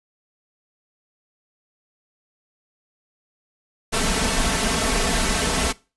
pink noise with comb filter, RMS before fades -21 dBFS, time 3.92-5.73 s, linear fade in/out 20 ms, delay 4.5 ms, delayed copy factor +0.65, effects noise-tail reverb RT60 0.3 s tail -21 dB re dry + resampled to 24000 Hz

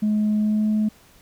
sine tone with pitch glide, 212 to 214.2 Hz, G#3 to A3, +36 to -46 cents, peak -16 dBFS, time 0.02-0.89 s, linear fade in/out 10 ms, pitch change +18 cents, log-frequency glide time 0.38-0.66 s, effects tanh soft clip ceiling -15 dBFS + pink hiss -53 dBFS RMS until 1.21 s

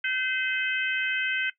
harmonic tone, 514 Hz, C5, 31 cents flat, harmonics 3 / 4 / 5 / 6, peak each -28 / -30 / -32 / -34 dBFS, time 0.04-1.5 s, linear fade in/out 5 ms, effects noise-tail reverb RT60 0.1 s tail -17 dB re dry

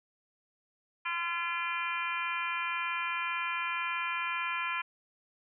harmonic tone, 341.9 Hz, F4, 37 cents flat, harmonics 3 / 4 / 5 / 6 / 7 / 8 / 9, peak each -36 / -38 / -40 / -44 / -35 / -46 / -45 dBFS, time 1.05-4.82 s, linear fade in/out 10 ms, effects none

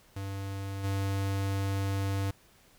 square tone with level steps, 98 Hz, G2, in tune, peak -35 / -29 dBFS, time 0.16-2.31 s, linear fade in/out 5 ms, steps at 0.83 s, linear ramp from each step 20 ms, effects pink hiss -61 dBFS RMS until 2.78 s

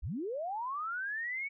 sine linear sweep, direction up, 36.93 to 2256 Hz, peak -34 dBFS, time 0.02-1.49 s, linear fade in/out 20 ms, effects none

